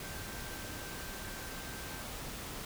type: tone in noise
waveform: sine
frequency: 1562 Hz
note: G6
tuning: 7 cents flat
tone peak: -51 dBFS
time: 0.03-2.03 s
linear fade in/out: 2 ms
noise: pink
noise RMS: -43 dBFS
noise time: 0-2.65 s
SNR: -11 dB
effects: none